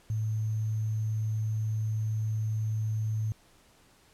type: tone with sample-and-hold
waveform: sine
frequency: 109 Hz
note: A2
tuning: 16 cents flat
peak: -27 dBFS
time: 0.1-3.32 s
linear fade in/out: 0 ms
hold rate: 6300 Hz
effects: pink hiss -61 dBFS RMS until 4.13 s + low-pass 12000 Hz 12 dB/octave